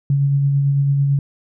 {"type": "tone with tremolo", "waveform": "sine", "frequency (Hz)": 140, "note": "C#3", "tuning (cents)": 18, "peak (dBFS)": -12, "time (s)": [0.1, 1.19], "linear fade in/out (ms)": 2, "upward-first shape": "sine", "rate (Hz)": 9, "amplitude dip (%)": 25, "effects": []}